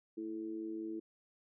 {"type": "tone with amplitude modulation", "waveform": "sine", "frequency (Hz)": 329.6, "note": "E4", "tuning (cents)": 0, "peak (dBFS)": -35, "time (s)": [0.17, 1], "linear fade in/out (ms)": 10, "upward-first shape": "sine", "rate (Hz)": 105, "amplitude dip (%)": 75, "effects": []}